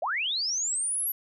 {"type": "linear sweep", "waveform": "sine", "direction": "up", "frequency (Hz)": [554.4, 11830], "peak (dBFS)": -26, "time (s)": [0.02, 1.12], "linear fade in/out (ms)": 5, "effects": []}